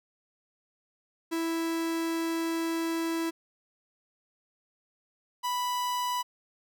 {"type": "tone pair in turn", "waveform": "45% pulse", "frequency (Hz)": [329.6, 987.7], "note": ["E4", "B5"], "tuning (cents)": [0, 0], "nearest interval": "octave + perfect fifth", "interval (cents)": 1900, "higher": "second", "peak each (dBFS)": -28, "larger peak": "neither", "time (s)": [[1.31, 3.31], [5.43, 6.23]], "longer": "first", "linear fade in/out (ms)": 20, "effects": []}